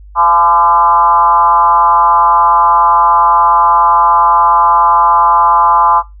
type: tone with frequency modulation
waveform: sine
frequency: 1021 Hz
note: C6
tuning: 43 cents flat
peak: -5 dBFS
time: 0.15-6.03 s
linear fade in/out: 50 ms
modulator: 167 Hz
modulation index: 1.2
effects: noise-tail reverb RT60 0.2 s tail -21 dB re dry + added 50 Hz sine -32 dBFS peak until 6.2 s